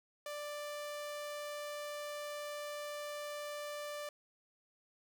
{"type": "tone", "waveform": "sawtooth", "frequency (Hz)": 589, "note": "D5", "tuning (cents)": 5, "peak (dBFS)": -37, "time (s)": [0.26, 4.09], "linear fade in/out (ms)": 2, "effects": []}